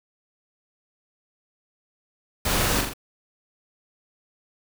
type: noise with echo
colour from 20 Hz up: pink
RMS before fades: -24 dBFS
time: 2.45-2.81 s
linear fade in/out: 5 ms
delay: 42 ms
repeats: 3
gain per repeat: -4 dB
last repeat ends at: 2.936 s
effects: none